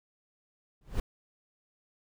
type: noise with exponential growth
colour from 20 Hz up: brown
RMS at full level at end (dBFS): -26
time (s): 0.81-1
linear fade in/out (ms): 2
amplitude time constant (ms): 40
effects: none